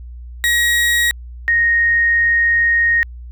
35% pulse / sine tone pair in turn, 1900 / 1863 Hz, A#6 / A#6, +33 / -2 cents, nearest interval unison, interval 35 cents, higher first, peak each -11 dBFS, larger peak neither, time 0.44-1.11 / 1.48-3.03 s, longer second, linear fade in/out 0 ms, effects added 60 Hz sine -30 dBFS peak until 3.31 s

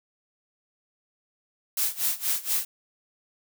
blue noise with tremolo, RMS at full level -24 dBFS, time 1.77-2.65 s, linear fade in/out 2 ms, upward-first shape sine, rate 4.2 Hz, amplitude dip 90%, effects none

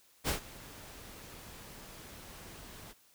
pink noise with ADSR envelope, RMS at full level -30 dBFS, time 0.24-2.94 s, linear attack 47 ms, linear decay 110 ms, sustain -20 dB, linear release 31 ms, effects white hiss -65 dBFS RMS until 3.14 s

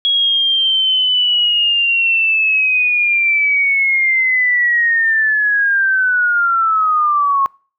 sine linear sweep, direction down, 3322 to 1085 Hz, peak -11 dBFS, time 0.05-7.46 s, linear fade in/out 0 ms, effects noise-tail reverb RT60 0.4 s tail -25 dB re dry

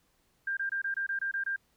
sine tone bursts, 1593 Hz, G6, 27 cents sharp, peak -29 dBFS, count 9, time 0.47-1.562 s, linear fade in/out 5 ms, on 100 ms, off 24 ms, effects pink hiss -71 dBFS RMS until 1.76 s

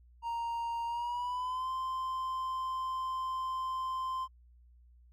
triangle tone with pitch glide, 932.3 to 1040.4 Hz, A#5 to C6, 0 to -10 cents, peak -31 dBFS, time 0.22-4.28 s, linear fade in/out 50 ms, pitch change +190 cents, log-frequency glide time 0.86-1.7 s, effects added 60 Hz sine -57 dBFS peak until 5.12 s + AAC 64 kbps

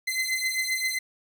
sawtooth beating tone pair, 2050 / 2057.6 Hz, C7 / C7, -36 / -30 cents, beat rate 7.6 Hz, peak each -25 dBFS, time 0.07-0.99 s, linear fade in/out 10 ms, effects none

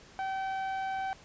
sawtooth tone with low-pass filter, 769 Hz, G5, 33 cents flat, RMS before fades -34 dBFS, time 0.19-1.13 s, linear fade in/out 0 ms, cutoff 1800 Hz, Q 0.53, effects pink hiss -55 dBFS RMS until 1.24 s + resampled to 16000 Hz

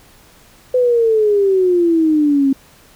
sine exponential sweep, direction down, 509 to 267.4 Hz, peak -10 dBFS, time 0.74-2.53 s, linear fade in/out 5 ms, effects pink hiss -47 dBFS RMS until 2.95 s

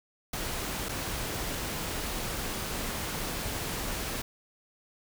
pink noise with dropouts, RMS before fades -34 dBFS, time 0.33-4.22 s, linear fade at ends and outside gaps 5 ms, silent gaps 0.887-0.891 s, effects none

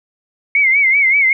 sine tone with vibrato, 2177 Hz, C#7, 32 cents flat, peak -9 dBFS, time 0.55-1.33 s, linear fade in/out 2 ms, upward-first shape sine, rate 5.2 Hz, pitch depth 96 cents each way, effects none

